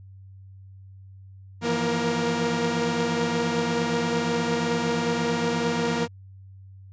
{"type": "tone cluster", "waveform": "sawtooth", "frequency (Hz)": [163.7, 172.3, 237.1, 468.9], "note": ["E3", "F3", "A#3", "A#4"], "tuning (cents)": [-12, -23, 30, 10], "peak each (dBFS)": [-27, -28, -23, -23], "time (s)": [1.61, 6.08], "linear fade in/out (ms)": 50, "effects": ["added 96 Hz sine -43 dBFS peak until 6.92 s", "resampled to 16000 Hz"]}